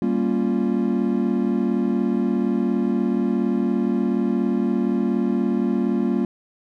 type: chord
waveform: triangle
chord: G half-diminished seventh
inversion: none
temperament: equal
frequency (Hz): 196 / 233.1 / 277.2 / 349.2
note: G3 / Bb3 / Db4 / F4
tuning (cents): 0 / 0 / 0 / 0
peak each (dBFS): -22 / -20 / -24 / -24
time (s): 0.02-6.25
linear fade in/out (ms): 2
effects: none